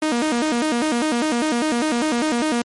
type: tone with vibrato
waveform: sawtooth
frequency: 271.6 Hz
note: C#4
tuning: 35 cents flat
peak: -14 dBFS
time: 0.02-2.62 s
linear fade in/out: 5 ms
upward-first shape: square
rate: 5 Hz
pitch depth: 230 cents each way
effects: MP3 48 kbps